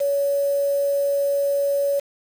sine tone with quantisation, 563 Hz, C#5, 27 cents sharp, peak -18 dBFS, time 0-2 s, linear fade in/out 10 ms, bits 6, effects none

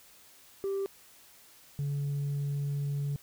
sine tone pair in turn, 392 / 142.32 Hz, G4 / C#3, 0 / +46 cents, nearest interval octave + tritone, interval 1754 cents, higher first, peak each -27 dBFS, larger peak neither, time 0.64-0.86 / 1.79-3.16 s, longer second, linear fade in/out 0 ms, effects tanh soft clip ceiling -28 dBFS + white hiss -57 dBFS RMS until 3.22 s

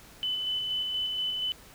sine tone with tremolo, 3011 Hz, F#7, 30 cents sharp, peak -27 dBFS, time 0.23-1.52 s, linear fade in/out 0 ms, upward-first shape square, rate 4.2 Hz, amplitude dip 25%, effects pink hiss -52 dBFS RMS until 1.74 s

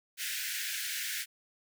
pink high-pass noise, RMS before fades -36 dBFS, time 0.17-1.26 s, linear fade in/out 50 ms, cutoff 1500 Hz, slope 96 dB/octave, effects none

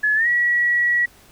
sine tone with pitch glide, 1707 to 1927.1 Hz, G#6 to B6, +47 to -43 cents, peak -15 dBFS, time 0.03-1.06 s, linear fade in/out 10 ms, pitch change +210 cents, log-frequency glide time 0.15-0.28 s, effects pink hiss -50 dBFS RMS until 1.31 s

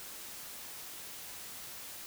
silence, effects white hiss -46 dBFS RMS until 2.06 s

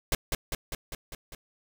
pink noise with echo, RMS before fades -25 dBFS, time 0.12-0.15 s, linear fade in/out 2 ms, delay 200 ms, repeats 6, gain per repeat -3 dB, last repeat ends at 1.35 s, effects none

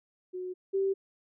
sine tone pair in turn, 366.2 / 388.7 Hz, F#4 / G4, -18 / -15 cents, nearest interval minor second, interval 103 cents, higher second, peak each -34 / -25 dBFS, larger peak second, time 0.33-0.54 / 0.73-0.94 s, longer neither, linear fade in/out 20 ms, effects none

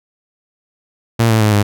sawtooth tone with pitch steps, 115.3 / 110.92 / 106.71 / 102.66 Hz, A#2 / A2 / G#2 / G#2, -19 / +14 / +47 / -20 cents, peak -6 dBFS, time 1.19-1.63 s, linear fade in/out 10 ms, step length 110 ms, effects none

